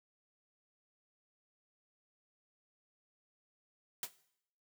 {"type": "noise with exponential decay", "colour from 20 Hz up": "white", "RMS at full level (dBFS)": -34, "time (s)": [4.03, 4.12], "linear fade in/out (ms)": 2, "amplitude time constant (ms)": 18, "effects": ["noise-tail reverb RT60 0.7 s tail -18 dB re dry", "high-pass 150 Hz 12 dB/octave"]}